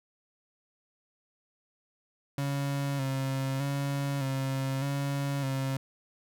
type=tone with vibrato; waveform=35% pulse; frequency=137.2 Hz; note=C#3; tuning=17 cents flat; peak=-27 dBFS; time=2.38-5.77 s; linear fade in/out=2 ms; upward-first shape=square; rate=0.82 Hz; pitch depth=37 cents each way; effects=none